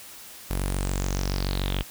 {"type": "tone with low-pass filter sweep", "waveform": "sawtooth", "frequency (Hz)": 47, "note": "F#1", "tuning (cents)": 28, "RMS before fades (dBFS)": -27, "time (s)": [0.5, 1.83], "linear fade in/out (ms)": 10, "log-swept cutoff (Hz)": [12000, 3100], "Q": 6.6, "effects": ["white hiss -44 dBFS RMS until 1.9 s"]}